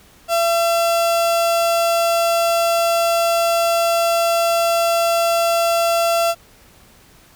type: tone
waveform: 35% pulse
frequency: 675 Hz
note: E5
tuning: 41 cents sharp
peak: -13 dBFS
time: 0.28-6.35 s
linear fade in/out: 50 ms
effects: pink hiss -49 dBFS RMS until 7.35 s